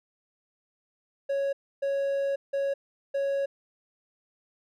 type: tone bursts at uneven times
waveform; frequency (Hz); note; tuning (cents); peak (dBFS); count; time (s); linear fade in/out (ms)
triangle; 554; C#5; -1; -23; 4; 1.29-1.53 / 1.82-2.36 / 2.53-2.74 / 3.14-3.46; 10
effects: none